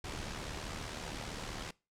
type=noise with amplitude modulation; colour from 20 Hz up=pink; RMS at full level=-39 dBFS; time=0.04-1.71 s; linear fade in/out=5 ms; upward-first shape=sine; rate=75.3 Hz; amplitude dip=55%; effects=noise-tail reverb RT60 0.3 s tail -23 dB re dry + low-pass 7000 Hz 12 dB/octave